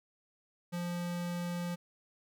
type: tone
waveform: square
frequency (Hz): 174.61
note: F3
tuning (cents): 0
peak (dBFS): -35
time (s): 0.72-1.76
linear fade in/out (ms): 20
effects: none